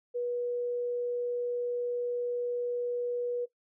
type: tone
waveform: sine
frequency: 485.4 Hz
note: B4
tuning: 30 cents flat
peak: -29 dBFS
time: 0.14-3.46 s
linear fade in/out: 20 ms
effects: noise-tail reverb RT60 0.1 s tail -17 dB re dry